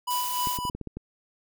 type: tone with tremolo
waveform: square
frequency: 987.8 Hz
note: B5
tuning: in tune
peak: -26 dBFS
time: 0.07-0.7 s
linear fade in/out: 10 ms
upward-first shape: sine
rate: 3.4 Hz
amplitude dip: 50%
type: noise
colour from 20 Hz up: blue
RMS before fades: -33 dBFS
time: 0.1-0.58 s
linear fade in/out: 10 ms
type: clicks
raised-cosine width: 3 ms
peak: -22 dBFS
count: 8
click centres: 0.472 / 0.588 / 0.652 / 0.698 / 0.75 / 0.813 / 0.873 / 0.97 s
effects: none